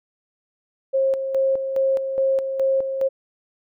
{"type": "tone with tremolo", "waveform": "sine", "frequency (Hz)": 536, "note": "C5", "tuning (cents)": 42, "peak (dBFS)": -16, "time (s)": [0.93, 3.09], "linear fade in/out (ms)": 20, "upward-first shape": "square", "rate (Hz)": 2.4, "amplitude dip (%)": 55, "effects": []}